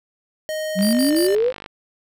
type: tone with pitch glide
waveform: square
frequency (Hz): 622.3 to 596.6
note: D#5 to D5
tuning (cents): 0 to +27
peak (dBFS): -24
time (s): 0.49-1.35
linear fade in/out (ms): 0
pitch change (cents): -73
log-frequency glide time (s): 0.87-1.23
type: exponential sweep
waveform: sine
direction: up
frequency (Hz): 181.4 to 532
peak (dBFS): -15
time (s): 0.75-1.53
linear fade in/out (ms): 50
type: click train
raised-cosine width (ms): 0.3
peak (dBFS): -18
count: 45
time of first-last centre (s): 0.79-1.661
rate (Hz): 50.5
type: tone bursts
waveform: 20% pulse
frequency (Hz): 4699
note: D8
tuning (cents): 0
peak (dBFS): -18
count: 3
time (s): 0.82-1.27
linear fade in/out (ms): 2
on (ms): 110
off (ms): 60
effects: none